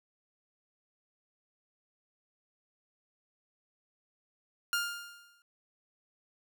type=tone with exponential decay; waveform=sawtooth; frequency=1406 Hz; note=F6; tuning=11 cents sharp; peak=-23 dBFS; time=4.73-5.42 s; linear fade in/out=1 ms; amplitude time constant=150 ms; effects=none